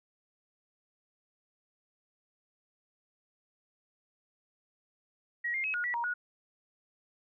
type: tone with pitch steps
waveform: sine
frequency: 1906 / 2115 / 2559 / 1443 / 1946 / 943 / 1456 Hz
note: A#6 / C7 / D#7 / F#6 / B6 / A#5 / F#6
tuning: +38 / +18 / +48 / -44 / -26 / +20 / -28 cents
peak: -30 dBFS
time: 5.44-6.14 s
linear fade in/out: 10 ms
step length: 100 ms
effects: none